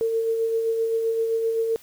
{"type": "tone with tremolo", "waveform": "sine", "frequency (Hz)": 452.8, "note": "A4", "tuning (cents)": 50, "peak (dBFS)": -19, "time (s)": [0.01, 1.76], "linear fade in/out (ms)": 0, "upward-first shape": "sine", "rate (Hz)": 7.7, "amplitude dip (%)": 35, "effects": ["white hiss -51 dBFS RMS until 1.82 s"]}